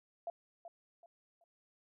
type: tone with echo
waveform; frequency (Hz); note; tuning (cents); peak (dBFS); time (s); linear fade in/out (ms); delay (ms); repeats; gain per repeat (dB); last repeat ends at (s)
sine; 680; F5; -46; -37; 0.27-0.3; 2; 380; 3; -10; 1.44
effects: none